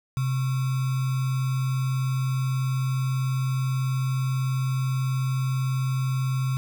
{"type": "tone with sample-and-hold", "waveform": "sine", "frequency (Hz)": 130.81, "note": "C3", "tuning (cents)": 0, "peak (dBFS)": -22, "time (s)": [0.17, 6.57], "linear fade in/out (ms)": 0, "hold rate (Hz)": 1225, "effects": []}